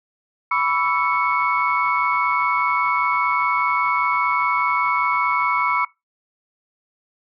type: tone cluster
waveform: sine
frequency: 988 / 1133 / 1324 / 2213 Hz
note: B5 / C#6 / E6 / C#7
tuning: 0 / +37 / +7 / -3 cents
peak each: -22 dBFS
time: 0.51-5.85 s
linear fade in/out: 5 ms
effects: noise-tail reverb RT60 0.2 s tail -21 dB re dry + tanh soft clip ceiling -7 dBFS